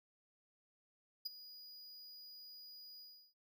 square tone with ADSR envelope, 4911 Hz, D#8, 23 cents flat, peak -37 dBFS, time 1.25-3.34 s, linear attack 11 ms, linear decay 18 ms, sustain -16 dB, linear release 340 ms, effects none

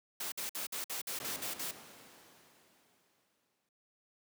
white noise bursts, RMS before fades -39 dBFS, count 9, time 0.2-1.712 s, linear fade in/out 5 ms, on 120 ms, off 54 ms
pink noise with exponential decay, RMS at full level -42 dBFS, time 1.2-3.69 s, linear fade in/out 2 ms, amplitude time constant 540 ms
effects high-pass 200 Hz 12 dB/octave

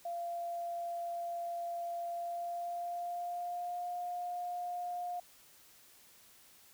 sine tone with pitch glide, 689 to 709.6 Hz, F5 to F5, -24 to +27 cents, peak -36 dBFS, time 0.05-5.2 s, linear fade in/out 5 ms, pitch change +51 cents, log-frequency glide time 2.1-3.94 s, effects white hiss -61 dBFS RMS until 6.73 s

